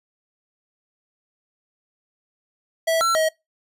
square tone with pitch steps, 654 / 1350 / 635 Hz, E5 / E6 / D#5, -14 / +41 / +35 cents, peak -18 dBFS, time 2.87-3.29 s, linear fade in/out 10 ms, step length 140 ms, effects noise-tail reverb RT60 0.2 s tail -24 dB re dry + resampled to 32000 Hz

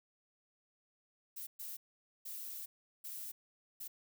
violet noise bursts at uneven times, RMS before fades -45 dBFS, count 5, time 1.36-1.47 / 1.59-1.77 / 2.25-2.66 / 3.04-3.32 / 3.8-3.88 s, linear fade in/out 10 ms, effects none

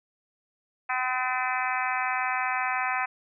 harmonic tone with a mistuned harmonic, 254.5 Hz, C4, 48 cents flat, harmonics 3 / 4 / 5 / 6 / 7 / 8 / 9 / 10, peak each -31 / -32 / -33 / -34 / -34 / -35 / -36 / -36 dBFS, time 0.89-3.06 s, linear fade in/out 10 ms, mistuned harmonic 9, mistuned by +25 cents, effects none

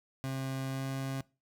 30% pulse tone with pitch glide, 133.4 to 134.41 Hz, C3 to C3, +34 to +47 cents, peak -31 dBFS, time 0.24-1.21 s, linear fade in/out 0 ms, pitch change +13 cents, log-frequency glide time 0.68-0.86 s, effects noise-tail reverb RT60 0.3 s tail -22 dB re dry

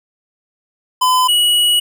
square tone pair in turn, 1013 / 2920 Hz, B5 / F#7, +44 / -24 cents, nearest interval octave + tritone, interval 1832 cents, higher second, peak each -11 dBFS, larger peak neither, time 1.01-1.28 / 1.28-1.8 s, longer second, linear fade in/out 10 ms, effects none

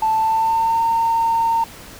triangle tone with pitch glide, 880 to 914.2 Hz, A5 to A#5, 0 to -34 cents, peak -11 dBFS, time 0.02-1.64 s, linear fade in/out 5 ms, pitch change +66 cents, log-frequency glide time 0.13-0.81 s, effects tanh soft clip ceiling -12 dBFS + pink hiss -39 dBFS RMS until 1.99 s

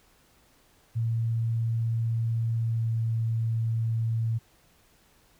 sine tone with pitch glide, 114.5 to 113.58 Hz, A#2 to A#2, -31 to -45 cents, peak -24 dBFS, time 0.95-4.39 s, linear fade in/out 20 ms, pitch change -14 cents, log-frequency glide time 2.6-2.92 s, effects pink hiss -62 dBFS RMS until 5.39 s

